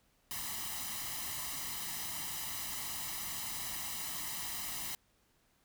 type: noise with comb filter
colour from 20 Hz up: white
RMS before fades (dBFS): -40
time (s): 0.31-4.95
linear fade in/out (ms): 0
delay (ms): 1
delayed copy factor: +0.7
effects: pink hiss -72 dBFS RMS until 5.64 s